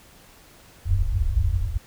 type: low-pass noise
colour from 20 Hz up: white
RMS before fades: -22 dBFS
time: 0.85-1.78 s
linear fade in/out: 10 ms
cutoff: 100 Hz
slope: 96 dB/octave
effects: pink hiss -51 dBFS RMS until 1.86 s